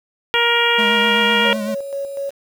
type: harmonic tone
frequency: 471.1 Hz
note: A#4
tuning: 18 cents sharp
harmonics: 1 / 2 / 3 / 4 / 5 / 6 / 7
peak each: -21 / -21 / -21 / -21 / -21 / -21 / -21 dBFS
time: 0.34-1.53 s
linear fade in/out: 0 ms
type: tone with vibrato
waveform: square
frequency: 211.9 Hz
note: G#3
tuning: 35 cents sharp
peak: -23 dBFS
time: 0.78-1.75 s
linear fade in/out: 10 ms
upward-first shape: sine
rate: 7.9 Hz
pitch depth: 49 cents each way
type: tone with tremolo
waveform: sine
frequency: 556 Hz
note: C#5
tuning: 5 cents sharp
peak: -21 dBFS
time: 1.44-2.31 s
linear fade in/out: 20 ms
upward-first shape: square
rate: 4.1 Hz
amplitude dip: 45%
effects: 7-bit